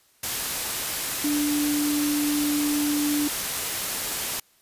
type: tone in noise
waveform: sine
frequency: 293.7 Hz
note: D4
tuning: in tune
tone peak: -22 dBFS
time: 1.24-3.28 s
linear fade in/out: 5 ms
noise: white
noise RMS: -28 dBFS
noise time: 0.23-4.4 s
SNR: +3 dB
effects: white hiss -61 dBFS RMS until 4.61 s + resampled to 32000 Hz